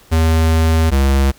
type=tone pair in turn; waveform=square; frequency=80.7 / 68.15 Hz; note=E2 / C#2; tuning=-36 / -29 cents; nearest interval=minor third; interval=293 cents; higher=first; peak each=-11 dBFS; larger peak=neither; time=0.11-0.91 / 0.91-1.32 s; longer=first; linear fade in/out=20 ms; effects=pink hiss -47 dBFS RMS until 1.38 s